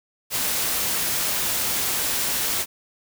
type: noise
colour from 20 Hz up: white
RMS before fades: -24 dBFS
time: 0.3-2.66 s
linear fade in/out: 50 ms
effects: none